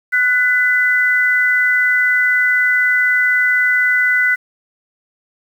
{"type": "tone pair together", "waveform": "sine", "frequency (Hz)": [1480, 2004], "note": ["F#6", "B6"], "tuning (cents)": [0, 25], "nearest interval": "perfect fourth", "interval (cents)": 525, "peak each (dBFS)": -14, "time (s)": [0.12, 4.36], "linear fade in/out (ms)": 20, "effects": ["7-bit"]}